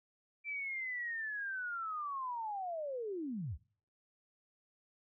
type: linear sweep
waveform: sine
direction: down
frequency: 2349 to 53.8 Hz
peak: -37 dBFS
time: 0.44-3.58 s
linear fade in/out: 50 ms
effects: noise-tail reverb RT60 0.5 s tail -24 dB re dry